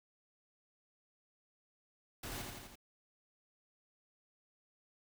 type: noise with echo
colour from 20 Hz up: pink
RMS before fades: -44 dBFS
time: 2.23-2.42 s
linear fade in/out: 5 ms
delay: 84 ms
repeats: 4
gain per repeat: -3 dB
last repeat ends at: 2.756 s
effects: none